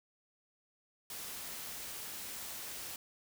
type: noise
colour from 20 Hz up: white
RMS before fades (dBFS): -44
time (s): 1.1-2.96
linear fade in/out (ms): 2
effects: none